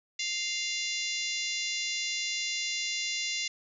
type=harmonic tone with a mistuned harmonic; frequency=698.5 Hz; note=F5; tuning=in tune; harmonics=3 / 4 / 5 / 6 / 7 / 8 / 9 / 10; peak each=-36 / -37 / -38 / -39 / -39 / -40 / -41 / -41 dBFS; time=0.19-3.48 s; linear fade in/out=5 ms; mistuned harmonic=6; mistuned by=-40 cents; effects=none